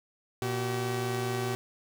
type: tone pair together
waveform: sawtooth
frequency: 118.95 / 381.6 Hz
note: A#2 / G4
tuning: +35 / -47 cents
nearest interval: octave + minor sixth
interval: 2018 cents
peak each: -28 dBFS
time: 0.42-1.55 s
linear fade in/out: 0 ms
effects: none